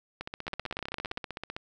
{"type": "two click trains", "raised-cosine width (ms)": 0.3, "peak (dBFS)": [-20, -18], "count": [22, 13], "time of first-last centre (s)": [[0.21, 1.565], [0.48, 1.174]], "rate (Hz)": [15.5, 17.3], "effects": []}